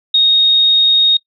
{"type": "tone", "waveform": "sine", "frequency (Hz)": 3729, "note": "A#7", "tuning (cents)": 0, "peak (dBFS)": -7, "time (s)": [0.14, 1.17], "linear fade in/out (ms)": 5, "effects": ["noise-tail reverb RT60 0.1 s tail -25 dB re dry"]}